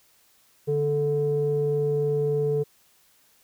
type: tone with low-pass filter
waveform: square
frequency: 146.1 Hz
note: D3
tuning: 9 cents flat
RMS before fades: -24 dBFS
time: 0.67-2.64 s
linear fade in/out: 20 ms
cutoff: 440 Hz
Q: 5.5
effects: white hiss -61 dBFS RMS until 3.43 s